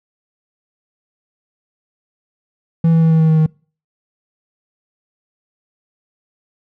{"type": "tone with pitch steps", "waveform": "triangle", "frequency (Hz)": [164.81, 163.48, 162.17, 160.86, 159.56, 158.28, 157], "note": ["E3", "E3", "E3", "E3", "D#3", "D#3", "D#3"], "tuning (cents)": [0, -14, -28, -42, 44, 30, 16], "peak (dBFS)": -7, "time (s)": [2.84, 3.463], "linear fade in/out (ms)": 5, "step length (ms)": 89, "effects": ["noise-tail reverb RT60 0.4 s tail -26 dB re dry"]}